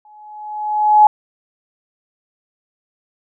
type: tone with exponential growth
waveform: sine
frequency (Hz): 846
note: G#5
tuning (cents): +32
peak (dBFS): -3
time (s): 0.05-1.07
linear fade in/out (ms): 2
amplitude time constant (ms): 220
effects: none